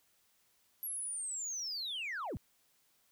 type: linear sweep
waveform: sine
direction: down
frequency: 11570 to 52 Hz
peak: -35 dBFS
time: 0.83-2.37 s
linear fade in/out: 0 ms
effects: tanh soft clip ceiling -35 dBFS + white hiss -72 dBFS RMS until 3.11 s